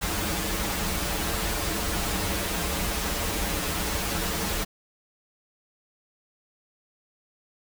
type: noise with comb filter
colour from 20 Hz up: pink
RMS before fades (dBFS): -28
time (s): 0.01-4.65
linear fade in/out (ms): 20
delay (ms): 7.9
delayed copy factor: -0.85
effects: none